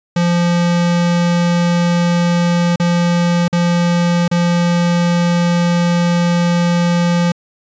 square tone with dropouts, 173.3 Hz, F3, 13 cents flat, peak -12 dBFS, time 0.16-7.32 s, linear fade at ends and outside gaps 5 ms, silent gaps 2.76-2.798 / 3.481-3.527 / 4.28-4.313 s, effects resampled to 16000 Hz

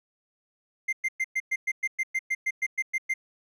triangle tone bursts, 2093 Hz, C7, in tune, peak -22 dBFS, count 15, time 0.88-3.14 s, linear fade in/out 10 ms, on 48 ms, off 110 ms, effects none

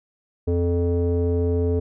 square tone with low-pass filter, 86.6 Hz, F2, 14 cents flat, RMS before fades -21 dBFS, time 0.47-1.8 s, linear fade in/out 10 ms, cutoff 440 Hz, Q 3.8, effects none

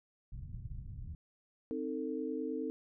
white low-pass noise, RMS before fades -44 dBFS, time 0.32-1.15 s, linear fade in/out 2 ms, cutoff 120 Hz, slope 24 dB/octave
sine chord, A diminished, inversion first, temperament equal with one note detuned, 261.6 / 311.1 / 447.7 Hz, C4 / Eb4 / A4, 0 / 0 / +30 cents, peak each -39 dBFS, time 1.71-2.7 s, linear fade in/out 0 ms
effects none

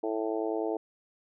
harmonic tone, 110 Hz, A2, in tune, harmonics 3 / 4 / 5 / 6 / 7 / 8, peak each -33 / -32 / -39 / -36 / -40 / -43 dBFS, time 0.03-0.77 s, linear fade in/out 5 ms, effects none

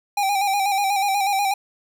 square tone with vibrato, 795 Hz, G5, 24 cents sharp, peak -19 dBFS, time 0.17-1.54 s, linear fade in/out 5 ms, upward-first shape square, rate 8.2 Hz, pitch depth 46 cents each way, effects none

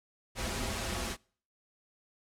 pink noise with comb filter, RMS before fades -35 dBFS, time 0.35-1.17 s, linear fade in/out 50 ms, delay 6.7 ms, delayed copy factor -0.7, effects noise-tail reverb RT60 0.5 s tail -26 dB re dry + low-pass 10000 Hz 12 dB/octave

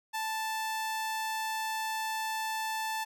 sawtooth tone, 880 Hz, A5, in tune, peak -28 dBFS, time 0.13-3.05 s, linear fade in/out 20 ms, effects none

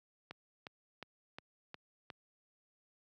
click train, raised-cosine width 0.3 ms, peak -29 dBFS, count 6, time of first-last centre 0.31-2.102 s, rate 2.79 Hz, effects high-pass 100 Hz 12 dB/octave

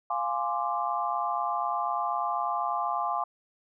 sine chord, D half-diminished seventh, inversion first, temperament equal, 698.5 / 830.6 / 1046.5 / 1174.7 Hz, F5 / Ab5 / C6 / D6, 0 / 0 / 0 / 0 cents, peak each -32 dBFS, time 0.1-3.24 s, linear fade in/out 5 ms, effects none

